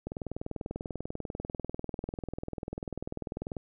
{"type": "click train", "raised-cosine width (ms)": 2, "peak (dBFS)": -22, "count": 72, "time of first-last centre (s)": [0.07, 3.568], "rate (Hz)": 20.3, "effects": []}